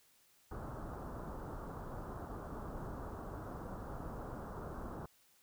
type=low-pass noise; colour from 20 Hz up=pink; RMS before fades=-45 dBFS; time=0.51-5.06 s; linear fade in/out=5 ms; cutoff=1400 Hz; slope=48 dB/octave; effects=white hiss -69 dBFS RMS until 5.42 s